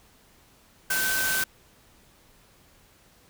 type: tone in noise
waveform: sine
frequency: 1534 Hz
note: G6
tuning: 38 cents flat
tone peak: -26 dBFS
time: 0.9-1.44 s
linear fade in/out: 5 ms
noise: white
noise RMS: -28 dBFS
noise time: 0.9-1.44 s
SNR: -1 dB
effects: pink hiss -58 dBFS RMS until 3.29 s